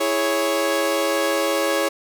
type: chord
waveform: sawtooth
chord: C# minor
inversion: first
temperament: equal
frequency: 329.6 / 415.3 / 554.4 Hz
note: E4 / G#4 / C#5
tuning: 0 / 0 / 0 cents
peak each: -21 / -22 / -17 dBFS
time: 0-1.89 s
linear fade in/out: 10 ms
effects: none